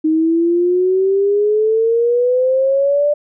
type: exponential sweep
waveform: sine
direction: up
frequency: 311.1 to 593 Hz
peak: -11 dBFS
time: 0.04-3.14 s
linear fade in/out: 10 ms
effects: none